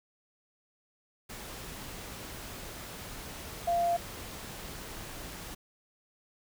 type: tone in noise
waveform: sine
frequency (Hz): 690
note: F5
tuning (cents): -21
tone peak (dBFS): -25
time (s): 3.67-3.97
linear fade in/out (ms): 10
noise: pink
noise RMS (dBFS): -43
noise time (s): 1.29-5.55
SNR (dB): +15
effects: none